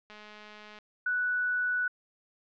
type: click train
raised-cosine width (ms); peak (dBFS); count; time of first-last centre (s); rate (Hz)
0.2; -30; 146; 0.1-0.787; 211
type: tone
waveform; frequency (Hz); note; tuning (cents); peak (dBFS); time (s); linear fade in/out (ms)
sine; 1480; F#6; 0; -26; 1.06-1.88; 5
effects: low-pass 3000 Hz 12 dB/octave